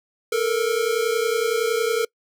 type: tone pair together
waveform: square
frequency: 440 / 470.8 Hz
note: A4 / A#4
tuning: 0 / +17 cents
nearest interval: minor second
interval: 117 cents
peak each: -23 dBFS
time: 0.32-2.05 s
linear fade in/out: 5 ms
effects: noise-tail reverb RT60 0.1 s tail -26 dB re dry